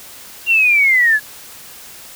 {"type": "linear sweep", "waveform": "sine", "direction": "down", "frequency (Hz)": [2789, 1666], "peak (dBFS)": -9, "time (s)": [0.46, 1.2], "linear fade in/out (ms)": 50, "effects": ["white hiss -37 dBFS RMS until 2.15 s"]}